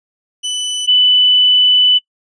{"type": "tone pair in turn", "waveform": ["sawtooth", "sine"], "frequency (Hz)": [2990, 2990], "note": ["F#7", "F#7"], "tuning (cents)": [17, 17], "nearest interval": "unison", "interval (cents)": 0, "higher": "neither", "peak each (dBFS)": [-14, -7], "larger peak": "second", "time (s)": [[0.43, 0.87], [0.87, 1.99]], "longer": "second", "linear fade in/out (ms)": 20, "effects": ["noise-tail reverb RT60 0.1 s tail -22 dB re dry", "resampled to 22050 Hz"]}